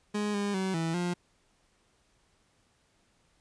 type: tone with pitch steps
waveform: 30% pulse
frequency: 208.2 / 203 / 189.6 / 164.1 / 176.4 Hz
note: G#3 / G#3 / F#3 / E3 / F3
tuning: +5 / -39 / +43 / -8 / +18 cents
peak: -26 dBFS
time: 0.14-1.14 s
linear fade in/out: 10 ms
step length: 200 ms
effects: pink hiss -69 dBFS RMS until 3.4 s + resampled to 22050 Hz